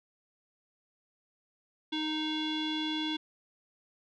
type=tone with low-pass filter; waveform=square; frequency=310 Hz; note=D#4; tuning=6 cents flat; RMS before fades=-33 dBFS; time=1.92-3.17 s; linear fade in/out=10 ms; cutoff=3500 Hz; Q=8; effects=none